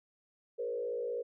sine tone with frequency modulation, 478.8 Hz, A#4, 46 cents sharp, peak -33 dBFS, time 0.58-1.23 s, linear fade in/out 20 ms, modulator 56 Hz, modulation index 0.93, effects none

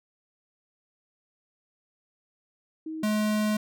sine / square tone pair in turn, 316.5 / 212.6 Hz, D#4 / G#3, +30 / +41 cents, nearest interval perfect fifth, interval 689 cents, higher first, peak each -32 / -24 dBFS, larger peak second, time 2.86-3.03 / 3.03-3.57 s, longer second, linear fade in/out 5 ms, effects none

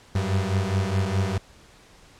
35% pulse beating tone pair, 93.8 / 98.6 Hz, F#2 / G2, +24 / +11 cents, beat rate 4.8 Hz, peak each -23 dBFS, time 0.15-1.38 s, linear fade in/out 5 ms, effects pink hiss -52 dBFS RMS until 2.19 s + low-pass 8000 Hz 12 dB/octave

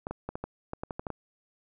clicks, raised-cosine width 1 ms, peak -20 dBFS, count 11, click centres 0.069 / 0.11 / 0.29 / 0.355 / 0.44 / 0.734 / 0.835 / 0.908 / 0.995 / 1.068 / 1.103 s, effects none

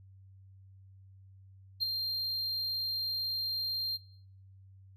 triangle tone with ADSR envelope, 4186 Hz, C8, in tune, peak -24 dBFS, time 1.8-3.98 s, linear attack 32 ms, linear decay 4 ms, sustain -6 dB, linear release 29 ms, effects noise-tail reverb RT60 0.7 s tail -22 dB re dry + added 96 Hz sine -53 dBFS peak until 4.96 s

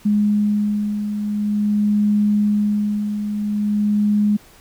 sine beating tone pair, 207.7 / 208.17 Hz, G#3 / G#3, 0 / +4 cents, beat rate 0.47 Hz, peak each -24 / -16 dBFS, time 0.05-4.37 s, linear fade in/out 10 ms, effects pink hiss -48 dBFS RMS until 4.6 s

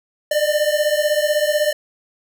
square beating tone pair, 593 / 609 Hz, D5 / D#5, +17 / -37 cents, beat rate 16 Hz, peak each -19 / -20 dBFS, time 0.31-1.73 s, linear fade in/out 5 ms, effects none

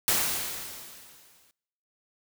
white noise with exponential decay, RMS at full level -23 dBFS, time 0.08-1.51 s, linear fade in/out 0 ms, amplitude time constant 310 ms, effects noise-tail reverb RT60 1.0 s tail -26 dB re dry

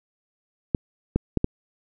clicks, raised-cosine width 3 ms, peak -7 dBFS, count 4, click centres 0.748 / 1.16 / 1.373 / 1.444 s, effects none

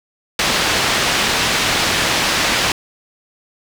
white low-pass noise, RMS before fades -17 dBFS, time 0.39-2.72 s, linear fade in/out 2 ms, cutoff 4100 Hz, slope 12 dB/octave, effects none

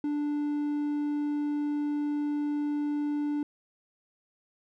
triangle tone, 293.7 Hz, D4, in tune, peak -25 dBFS, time 0.04-3.43 s, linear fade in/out 2 ms, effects none

